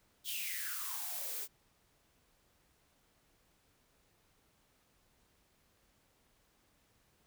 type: noise with high-pass filter sweep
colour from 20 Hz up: blue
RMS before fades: -40 dBFS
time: 0.24-1.48 s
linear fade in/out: 50 ms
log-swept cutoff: 3400 to 370 Hz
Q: 9
effects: pink hiss -72 dBFS RMS until 7.26 s

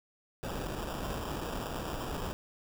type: noise with sample-and-hold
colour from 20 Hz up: pink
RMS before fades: -37 dBFS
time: 0.43-2.33 s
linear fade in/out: 0 ms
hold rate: 2100 Hz
effects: none

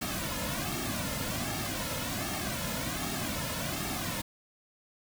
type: noise with flanger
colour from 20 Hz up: pink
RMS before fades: -34 dBFS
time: 0.01-4.22 s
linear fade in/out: 10 ms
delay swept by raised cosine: 2 to 2.61 ms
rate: 1.3 Hz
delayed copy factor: -0.75
effects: none

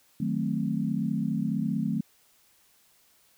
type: chord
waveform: sine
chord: D# diminished seventh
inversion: none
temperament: equal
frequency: 155.56 / 185 / 220 / 261.6 Hz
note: D#3 / F#3 / A3 / C4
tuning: 0 / 0 / 0 / 0 cents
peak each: -32 / -31 / -29 / -33 dBFS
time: 0.2-2.01 s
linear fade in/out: 5 ms
effects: white hiss -63 dBFS RMS until 3.37 s

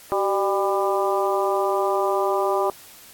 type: harmonic tone with a mistuned harmonic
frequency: 199.1 Hz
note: G3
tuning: 27 cents sharp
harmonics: 2 / 3 / 4 / 5 / 6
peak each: -23 / -25 / -26 / -27 / -28 dBFS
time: 0.12-2.7 s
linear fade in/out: 0 ms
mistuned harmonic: 2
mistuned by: -58 cents
effects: white hiss -46 dBFS RMS until 3.13 s + AAC 64 kbps

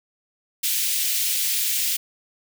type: high-pass noise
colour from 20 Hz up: white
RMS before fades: -23 dBFS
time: 0.63-1.97 s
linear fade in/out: 10 ms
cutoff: 2300 Hz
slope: 24 dB/octave
effects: none

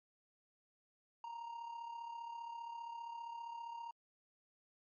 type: tone with amplitude modulation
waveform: triangle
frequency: 932.3 Hz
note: A#5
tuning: in tune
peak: -40 dBFS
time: 1.24-3.91 s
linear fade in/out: 2 ms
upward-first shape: sine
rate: 35.1 Hz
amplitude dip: 55%
effects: MP3 32 kbps

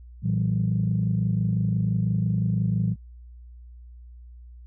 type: tone cluster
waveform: sine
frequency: 115 / 165.4 / 191.3 Hz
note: A#2 / E3 / G3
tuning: -23 / +6 / -42 cents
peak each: -23 / -25 / -27 dBFS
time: 0.22-2.96 s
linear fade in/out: 50 ms
effects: tanh soft clip ceiling -13 dBFS + added 60 Hz sine -42 dBFS peak until 4.66 s

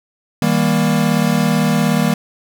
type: tone cluster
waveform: square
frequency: 159.5 / 198.1 / 235.5 Hz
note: D#3 / G3 / A#3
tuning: +43 / +18 / +18 cents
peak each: -18 dBFS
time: 0.42-2.14 s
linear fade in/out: 2 ms
effects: none

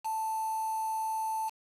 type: tone with quantisation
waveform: sine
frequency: 881 Hz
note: A5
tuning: 2 cents sharp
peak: -30 dBFS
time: 0.04-1.5 s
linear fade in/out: 20 ms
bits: 7
effects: resampled to 32000 Hz

